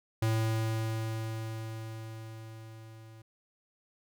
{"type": "tone with level ramp", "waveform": "square", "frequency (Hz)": 111.4, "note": "A2", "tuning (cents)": 22, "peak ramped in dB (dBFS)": [-26, -50], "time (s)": [0.22, 3.22], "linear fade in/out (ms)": 5, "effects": []}